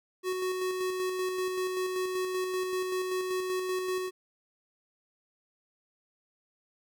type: tone with tremolo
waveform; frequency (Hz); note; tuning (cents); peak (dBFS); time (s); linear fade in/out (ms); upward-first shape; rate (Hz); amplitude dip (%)
square; 370; F#4; 0; -29; 0.23-4.11; 50; square; 5.2; 30
effects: none